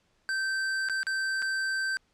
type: tone with dropouts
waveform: square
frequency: 1555 Hz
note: G6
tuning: 14 cents flat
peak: -28 dBFS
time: 0.29-1.97 s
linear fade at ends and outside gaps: 0 ms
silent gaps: 0.887-0.897 / 1.031-1.068 / 1.42-1.424 s
effects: pink hiss -70 dBFS RMS until 2.13 s + low-pass 7000 Hz 12 dB/octave